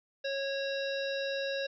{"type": "harmonic tone", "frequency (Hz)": 549, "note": "C#5", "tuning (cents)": -17, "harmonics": [1, 3, 5, 7, 9, 10], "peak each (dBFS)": [-33, -39, -43, -41, -48, -49], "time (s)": [0.24, 1.67], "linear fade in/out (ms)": 10, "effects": []}